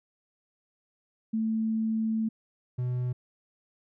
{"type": "tone pair in turn", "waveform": ["sine", "triangle"], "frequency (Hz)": [221.5, 124.58], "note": ["A3", "B2"], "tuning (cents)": [12, 15], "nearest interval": "minor seventh", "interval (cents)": 997, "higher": "first", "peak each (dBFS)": -25, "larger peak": "neither", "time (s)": [[1.33, 2.29], [2.78, 3.13]], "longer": "first", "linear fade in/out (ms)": 10, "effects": []}